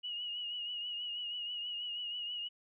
sine tone with vibrato, 2896 Hz, F#7, 38 cents flat, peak -37 dBFS, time 0.03-2.49 s, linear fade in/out 20 ms, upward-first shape triangle, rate 6.2 Hz, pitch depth 49 cents each way, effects none

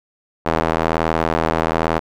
square tone with band-pass filter, 40.55 Hz, E1, 28 cents flat, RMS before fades -19 dBFS, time 0.45-2 s, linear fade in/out 20 ms, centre 820 Hz, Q 0.86, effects none

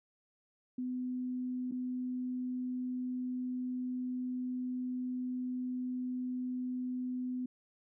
sine tone with dropouts, 251.8 Hz, B3, 34 cents sharp, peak -34 dBFS, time 0.78-7.46 s, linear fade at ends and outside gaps 5 ms, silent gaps 1.713-1.72 s, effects none

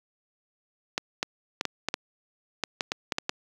clicks, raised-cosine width 0.2 ms, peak -9 dBFS, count 12, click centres 0.979 / 1.229 / 1.611 / 1.653 / 1.886 / 1.941 / 2.637 / 2.808 / 2.919 / 3.122 / 3.184 / 3.294 s, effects high-pass 150 Hz 12 dB/octave + 8-bit

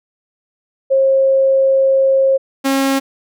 sine / sawtooth tone pair in turn, 537 / 271.2 Hz, C5 / C#4, +45 / -38 cents, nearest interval octave, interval 1183 cents, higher first, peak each -9 dBFS, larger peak neither, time 0.9-2.38 / 2.64-3 s, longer first, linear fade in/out 20 ms, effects none

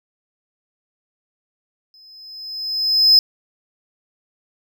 triangle tone with exponential growth, 5100 Hz, D#8, 42 cents sharp, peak -5 dBFS, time 1.94-3.19 s, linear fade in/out 1 ms, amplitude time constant 270 ms, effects none

